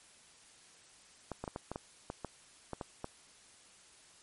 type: clicks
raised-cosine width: 1 ms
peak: -24 dBFS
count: 11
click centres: 1.317 / 1.44 / 1.478 / 1.561 / 1.716 / 1.759 / 2.101 / 2.247 / 2.733 / 2.812 / 3.044 s
effects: white hiss -60 dBFS RMS until 4.22 s + MP3 48 kbps